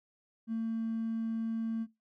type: tone with hard clipping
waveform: triangle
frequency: 225.6 Hz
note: A3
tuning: 44 cents sharp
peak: -31 dBFS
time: 0.47-1.87 s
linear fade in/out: 50 ms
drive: 3 dB
effects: noise-tail reverb RT60 0.2 s tail -20 dB re dry